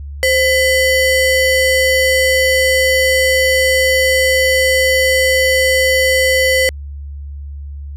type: ring-modulated tone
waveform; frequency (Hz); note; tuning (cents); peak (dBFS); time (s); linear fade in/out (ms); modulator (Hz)
square; 1263; D#6; +26; -8; 0.23-6.69; 0; 742
effects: added 71 Hz sine -25 dBFS peak until 7.96 s + resampled to 32000 Hz